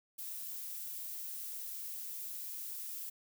violet noise, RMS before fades -43 dBFS, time 0.18-3.1 s, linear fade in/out 10 ms, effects none

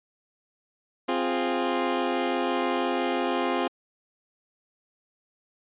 20% pulse chord, F minor, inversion second, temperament equal, 261.6 / 349.2 / 415.3 Hz, C4 / F4 / Ab4, 0 / 0 / 0 cents, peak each -23 / -23 / -26 dBFS, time 1.08-3.68 s, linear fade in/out 10 ms, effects resampled to 8000 Hz

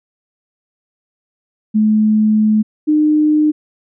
sine tone pair in turn, 214.9 / 303.9 Hz, A3 / D#4, -41 / -41 cents, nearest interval tritone, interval 600 cents, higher second, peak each -9 dBFS, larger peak neither, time 1.74-2.63 / 2.87-3.52 s, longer first, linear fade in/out 20 ms, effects none

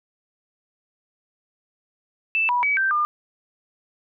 sine tone with pitch steps, 2645 / 976 / 2278 / 1563 / 1204 Hz, E7 / B5 / C#7 / G6 / D6, +5 / -21 / +47 / -6 / +43 cents, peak -18 dBFS, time 2.35-3.05 s, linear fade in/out 0 ms, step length 140 ms, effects none

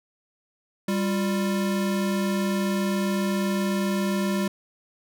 square tone pair together, 197.5 / 351.7 Hz, G3 / F4, +13 / +12 cents, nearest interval minor seventh, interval 999 cents, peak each -24 / -31 dBFS, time 0.88-4.48 s, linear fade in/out 5 ms, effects none

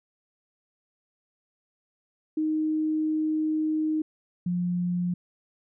sine tone pair in turn, 311.1 / 177.17 Hz, D#4 / F3, 0 / +25 cents, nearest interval minor seventh, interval 975 cents, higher first, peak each -23 / -24 dBFS, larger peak first, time 2.37-4.02 / 4.46-5.14 s, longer first, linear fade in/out 5 ms, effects none

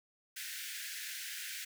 pink high-pass noise, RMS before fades -43 dBFS, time 0.36-1.65 s, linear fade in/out 10 ms, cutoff 1500 Hz, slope 96 dB/octave, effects none

